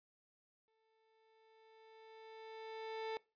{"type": "tone with exponential growth", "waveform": "30% pulse", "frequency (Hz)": 443.2, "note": "A4", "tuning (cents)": 13, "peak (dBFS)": -36, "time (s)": [0.68, 3.17], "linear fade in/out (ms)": 0, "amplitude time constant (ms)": 540, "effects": ["noise-tail reverb RT60 0.3 s tail -22 dB re dry", "resampled to 11025 Hz"]}